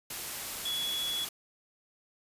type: tone in noise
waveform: sine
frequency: 3378 Hz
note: G#7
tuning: 29 cents sharp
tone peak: -31 dBFS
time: 0.65-1.25 s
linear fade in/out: 5 ms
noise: white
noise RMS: -38 dBFS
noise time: 0.1-1.29 s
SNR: +4 dB
effects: resampled to 32000 Hz